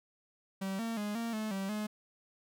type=tone with pitch steps; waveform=45% pulse; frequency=192.7 / 228.4 / 207.7 / 231.1 / 216.6 / 193.8 / 212 Hz; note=G3 / A#3 / G#3 / A#3 / A3 / G3 / G#3; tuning=-29 / -35 / 0 / -15 / -27 / -20 / +36 cents; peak=-34 dBFS; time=0.61-1.87 s; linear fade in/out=10 ms; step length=180 ms; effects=none